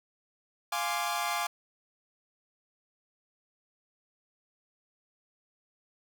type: chord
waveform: sawtooth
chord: D half-diminished seventh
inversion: first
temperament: equal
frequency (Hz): 698.5 / 830.6 / 1046.5 / 1174.7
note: F5 / Ab5 / C6 / D6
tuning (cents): 0 / 0 / 0 / 0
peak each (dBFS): -31 / -31 / -33 / -31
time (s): 0.72-1.47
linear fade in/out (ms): 5
effects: none